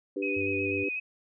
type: chord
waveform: sine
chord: G major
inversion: second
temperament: equal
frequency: 293.7 / 392 / 493.9 Hz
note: D4 / G4 / B4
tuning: 0 / 0 / 0 cents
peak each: -33 / -32 / -36 dBFS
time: 0.16-0.89 s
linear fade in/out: 5 ms
type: tone with vibrato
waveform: sine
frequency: 2515 Hz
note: D#7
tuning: 18 cents sharp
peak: -30 dBFS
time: 0.22-1 s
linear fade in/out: 10 ms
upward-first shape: square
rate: 8.1 Hz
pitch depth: 21 cents each way
type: tone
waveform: sine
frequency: 95.9 Hz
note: G2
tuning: 37 cents flat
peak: -38 dBFS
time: 0.36-0.84 s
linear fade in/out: 10 ms
effects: none